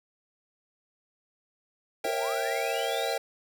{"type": "chord", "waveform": "square", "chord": "A# diminished seventh", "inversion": "none", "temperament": "equal with one note detuned", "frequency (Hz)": [466.2, 544.5, 659.3, 784], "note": ["A#4", "C#5", "E5", "G5"], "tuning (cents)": [0, -31, 0, 0], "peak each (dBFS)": -34, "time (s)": [2.04, 3.18], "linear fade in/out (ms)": 5}
{"type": "linear sweep", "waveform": "sine", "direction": "up", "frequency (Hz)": [290.1, 4152], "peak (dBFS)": -37, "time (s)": [2.05, 3.13], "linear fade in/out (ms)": 0}
{"effects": []}